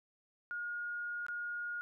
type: tone with dropouts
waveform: sine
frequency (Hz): 1431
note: F6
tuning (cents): +42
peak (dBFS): -37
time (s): 0.51-1.81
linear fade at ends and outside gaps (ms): 0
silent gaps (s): 1.265-1.284
effects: none